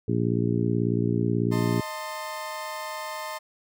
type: harmonic tone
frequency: 58.27 Hz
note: A#1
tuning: in tune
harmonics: 2 / 3 / 4 / 5 / 6 / 7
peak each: -26 / -28 / -29 / -30 / -31 / -31 dBFS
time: 0.08-1.81 s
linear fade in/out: 5 ms
type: chord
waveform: 30% pulse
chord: A diminished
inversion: second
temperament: equal with one note detuned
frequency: 622.3 / 892.3 / 1046.5 Hz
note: Eb5 / A5 / C6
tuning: 0 / +24 / 0 cents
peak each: -34 dBFS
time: 1.51-3.39 s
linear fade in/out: 20 ms
effects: none

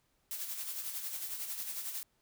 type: noise with tremolo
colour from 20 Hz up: blue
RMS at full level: -38 dBFS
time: 0.31-2.03 s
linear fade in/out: 0 ms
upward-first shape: sine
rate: 11 Hz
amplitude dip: 50%
effects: pink hiss -75 dBFS RMS until 2.21 s

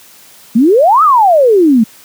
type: exponential two-way sweep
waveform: sine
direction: up then down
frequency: 210.6 to 1318.5 to 210.6 Hz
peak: -4 dBFS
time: 0.55-1.84 s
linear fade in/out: 10 ms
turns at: 1.03 s
effects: white hiss -40 dBFS RMS until 2.04 s + high-pass 100 Hz 12 dB/octave

